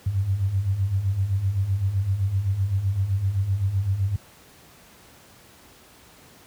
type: beating tone pair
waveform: sine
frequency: 91.9 / 99.7 Hz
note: F#2 / G2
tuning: -11 / +30 cents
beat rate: 7.8 Hz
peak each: -27 / -21 dBFS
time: 0.06-4.16 s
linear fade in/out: 5 ms
effects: pink hiss -51 dBFS RMS until 6.46 s + high-pass 60 Hz 12 dB/octave